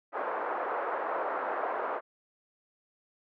pink band-pass noise, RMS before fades -33 dBFS, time 0.12-2.01 s, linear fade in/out 50 ms, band 470 to 1400 Hz, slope 24 dB/octave, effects none

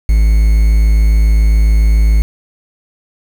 triangle tone with quantisation, 53.6 Hz, A1, 45 cents flat, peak -4 dBFS, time 0.09-2.22 s, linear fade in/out 0 ms, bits 5, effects none

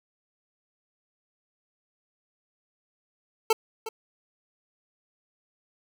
25% pulse tone with echo, 445.5 Hz, A4, 22 cents sharp, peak -14 dBFS, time 3.5-3.53 s, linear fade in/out 5 ms, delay 360 ms, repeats 1, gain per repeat -14 dB, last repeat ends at 3.89 s, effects none

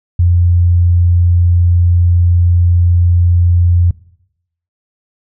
sine tone, 87.31 Hz, F2, in tune, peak -6 dBFS, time 0.19-3.91 s, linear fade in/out 5 ms, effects noise-tail reverb RT60 0.8 s tail -21 dB re dry

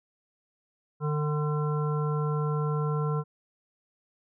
harmonic tone with a mistuned harmonic, 150 Hz, D3, 37 cents sharp, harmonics 1 / 3 / 5 / 7 / 9, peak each -26 / -33 / -43 / -37 / -39 dBFS, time 1-3.24 s, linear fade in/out 50 ms, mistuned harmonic 7, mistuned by -24 cents, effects none

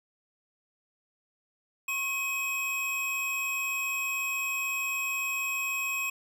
square tone pair together, 1082.2 / 2534 Hz, C#6 / D#7, -42 / +31 cents, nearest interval octave + minor third, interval 1473 cents, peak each -39 / -30 dBFS, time 1.88-6.1 s, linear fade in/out 5 ms, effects none

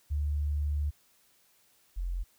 sine tone pair in turn, 73.42 / 43.97 Hz, D2 / F1, 0 / +13 cents, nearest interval major sixth, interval 887 cents, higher first, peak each -27 / -30 dBFS, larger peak first, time 0.1-0.91 / 1.96-2.24 s, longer first, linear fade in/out 20 ms, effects white hiss -66 dBFS RMS until 2.38 s

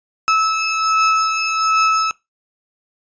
35% pulse beating tone pair, 1302 / 1303.3 Hz, E6 / E6, -22 / -20 cents, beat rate 1.3 Hz, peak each -19 / -14 dBFS, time 0.28-2.11 s, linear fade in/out 0 ms, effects noise-tail reverb RT60 0.2 s tail -21 dB re dry + resampled to 16000 Hz

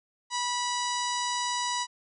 harmonic tone, 978 Hz, B5, 17 cents flat, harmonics 1 / 2 / 3 / 4 / 5 / 6 / 7 / 8 / 9, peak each -30 / -37 / -39 / -36 / -38 / -39 / -41 / -42 / -45 dBFS, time 0.3-1.87 s, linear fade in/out 50 ms, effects none

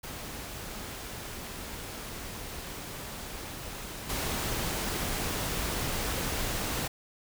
pink noise with level steps, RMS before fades -40 / -32 dBFS, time 0.03-6.88 s, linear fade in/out 10 ms, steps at 4.09 s, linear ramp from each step 10 ms, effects none

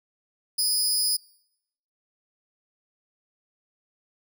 20% pulse tone with amplitude modulation, 5000 Hz, D#8, 8 cents sharp, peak -12 dBFS, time 0.58-1.17 s, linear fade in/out 10 ms, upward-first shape sine, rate 285 Hz, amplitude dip 80%, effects noise-tail reverb RT60 0.8 s tail -25 dB re dry

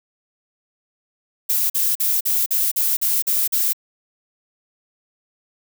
violet noise bursts, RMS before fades -19 dBFS, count 9, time 1.49-3.732 s, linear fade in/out 10 ms, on 210 ms, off 44 ms, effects none

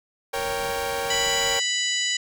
sawtooth chord, G diminished, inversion first, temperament equal, 466.2 / 554.4 / 784 Hz, Bb4 / Db5 / G5, 0 / 0 / 0 cents, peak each -26 dBFS, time 0.33-1.6 s, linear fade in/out 10 ms
pink noise, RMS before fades -39 dBFS, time 0.34-1.58 s, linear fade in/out 10 ms
harmonic tone, 987.8 Hz, B5, in tune, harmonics 2 / 3 / 4 / 5 / 6 / 7 / 8, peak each -28 / -27 / -31 / -32 / -39 / -28 / -39 dBFS, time 1.1-2.17 s, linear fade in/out 5 ms
effects none

